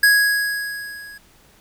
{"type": "tone with level ramp", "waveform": "square", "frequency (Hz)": 1661.2, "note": "G#6", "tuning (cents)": 0, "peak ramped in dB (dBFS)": [-10, -38], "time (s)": [0.03, 1.18], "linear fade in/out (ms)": 5, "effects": ["pink hiss -53 dBFS RMS until 1.6 s"]}